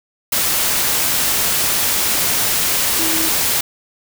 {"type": "tone in noise", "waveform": "sine", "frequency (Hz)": 322, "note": "E4", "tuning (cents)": -41, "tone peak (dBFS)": -24, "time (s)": [2.99, 3.29], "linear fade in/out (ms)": 5, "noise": "white", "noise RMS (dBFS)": -17, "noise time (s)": [0.32, 3.61], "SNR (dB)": -10, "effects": []}